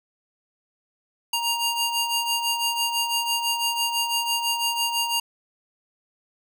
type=ring-modulated tone; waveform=sawtooth; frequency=1872 Hz; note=A#6; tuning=7 cents sharp; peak=-16 dBFS; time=1.33-5.2 s; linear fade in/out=5 ms; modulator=933 Hz; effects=none